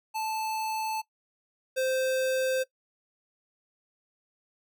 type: tone pair in turn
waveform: square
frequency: 876 / 520.9 Hz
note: A5 / C5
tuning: -8 / -8 cents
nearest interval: major sixth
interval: 900 cents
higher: first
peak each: -30 / -26 dBFS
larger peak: second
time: 0.14-1.02 / 1.76-2.64 s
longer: neither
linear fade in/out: 20 ms
effects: noise-tail reverb RT60 0.1 s tail -19 dB re dry